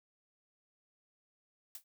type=noise with exponential decay; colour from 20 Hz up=blue; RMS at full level=-41 dBFS; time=1.75-1.84 s; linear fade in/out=2 ms; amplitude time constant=19 ms; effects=none